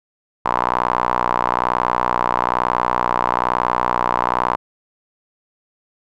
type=tone with band-pass filter; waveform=sawtooth; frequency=61.1 Hz; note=B1; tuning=18 cents flat; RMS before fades=-19 dBFS; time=0.45-4.56 s; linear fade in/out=10 ms; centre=1000 Hz; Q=4.6; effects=none